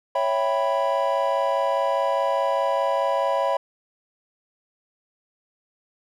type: chord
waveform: triangle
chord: C# half-diminished seventh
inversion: none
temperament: equal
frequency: 554.4 / 659.3 / 784 / 987.8 Hz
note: C#5 / E5 / G5 / B5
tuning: 0 / 0 / 0 / 0 cents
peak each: -22 / -24 / -27 / -23 dBFS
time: 0.15-3.57 s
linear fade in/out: 5 ms
effects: none